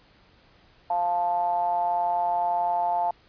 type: ring-modulated tone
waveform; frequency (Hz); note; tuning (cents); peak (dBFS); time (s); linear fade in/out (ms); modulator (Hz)
triangle; 89.2; F2; +37; -17; 0.9-3.11; 5; 787
effects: pink hiss -58 dBFS RMS until 3.28 s + resampled to 11025 Hz